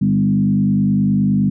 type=tone with frequency modulation; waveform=sine; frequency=197.6 Hz; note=G3; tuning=14 cents sharp; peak=-12 dBFS; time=0.01-1.5 s; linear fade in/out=10 ms; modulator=49.8 Hz; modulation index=1.1; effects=none